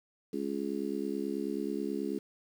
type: harmonic tone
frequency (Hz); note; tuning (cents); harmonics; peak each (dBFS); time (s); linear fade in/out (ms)
69.3; C#2; 0; 3 / 4 / 5 / 6; -38 / -36 / -37 / -38; 0.33-2.19; 5
effects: 9-bit